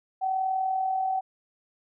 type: tone with amplitude modulation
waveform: sine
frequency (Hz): 760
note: F#5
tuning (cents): +46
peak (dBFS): -22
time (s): 0.21-1.21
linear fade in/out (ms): 20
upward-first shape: sine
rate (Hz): 40.4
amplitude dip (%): 45
effects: none